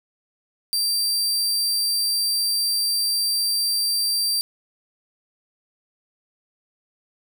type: tone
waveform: sawtooth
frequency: 4699 Hz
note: D8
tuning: in tune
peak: -17 dBFS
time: 0.73-4.41 s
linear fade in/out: 0 ms
effects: 8-bit